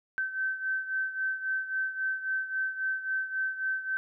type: beating tone pair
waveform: sine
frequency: 1541 / 1544.7 Hz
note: G6 / G6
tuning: -30 / -26 cents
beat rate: 3.7 Hz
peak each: -30 / -35 dBFS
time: 0.18-3.97 s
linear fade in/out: 0 ms
effects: none